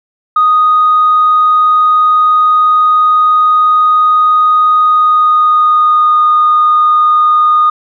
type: tone with pitch glide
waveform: sine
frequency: 1243 to 1228.7 Hz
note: D#6 to D#6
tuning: -2 to -22 cents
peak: -4 dBFS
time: 0.36-7.7 s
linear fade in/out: 5 ms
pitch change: -20 cents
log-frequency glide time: 4.8-6.21 s
effects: tanh soft clip ceiling -1 dBFS